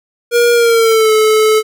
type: tone with pitch glide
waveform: square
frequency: 475.5 to 433.5 Hz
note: A#4 to A4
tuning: +34 to -26 cents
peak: -8 dBFS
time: 0.31-1.63 s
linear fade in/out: 50 ms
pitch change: -160 cents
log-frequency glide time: 0.53-1.12 s
effects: none